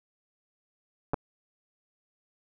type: clicks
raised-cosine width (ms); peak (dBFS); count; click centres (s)
1; -14; 2; 1.135 / 1.142
effects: none